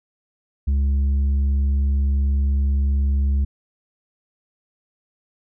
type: tone with tanh clipping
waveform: triangle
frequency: 69.3 Hz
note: C#2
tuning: in tune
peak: -17 dBFS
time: 0.67-3.45 s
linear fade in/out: 10 ms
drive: 9 dB
effects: none